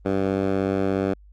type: tone with band-pass filter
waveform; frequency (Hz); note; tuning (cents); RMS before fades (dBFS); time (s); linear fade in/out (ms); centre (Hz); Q
10% pulse; 97; G2; -18; -23; 0.05-1.14; 10; 380; 0.57
effects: added 50 Hz sine -46 dBFS peak until 1.32 s + Opus 24 kbps